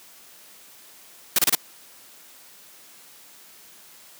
white noise bursts, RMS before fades -18 dBFS, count 4, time 1.36-1.551 s, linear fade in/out 2 ms, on 26 ms, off 29 ms, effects white hiss -49 dBFS RMS until 4.19 s + high-pass 150 Hz 12 dB/octave

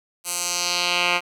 10% pulse tone with band-pass filter sweep, 176.1 Hz, F3, 15 cents sharp, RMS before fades -23 dBFS, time 0.24-1.21 s, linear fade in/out 50 ms, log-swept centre 10000 to 2100 Hz, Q 1.6, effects 8-bit

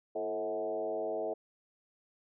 sine tone with frequency modulation, 540 Hz, C#5, 45 cents flat, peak -32 dBFS, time 0.15-1.34 s, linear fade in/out 10 ms, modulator 100 Hz, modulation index 1.8, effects none

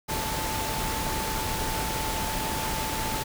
sine tone in noise, 880 Hz, A5, in tune, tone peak -33 dBFS, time 0.08-3.24 s, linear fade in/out 20 ms, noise pink, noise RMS -30 dBFS, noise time 0.08-3.24 s, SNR -6 dB, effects none

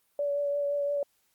sine tone with vibrato, 573 Hz, D5, 43 cents flat, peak -26 dBFS, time 0.19-1.03 s, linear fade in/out 2 ms, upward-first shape triangle, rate 5.8 Hz, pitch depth 19 cents each way, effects white hiss -71 dBFS RMS until 1.34 s + Opus 32 kbps

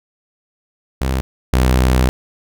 sawtooth tone pair in turn, 65.5 / 63.49 Hz, C2 / B1, +2 / +49 cents, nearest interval minor second, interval 53 cents, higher first, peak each -12 / -7 dBFS, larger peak second, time 1.01-1.21 / 1.53-2.09 s, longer second, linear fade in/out 0 ms, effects none

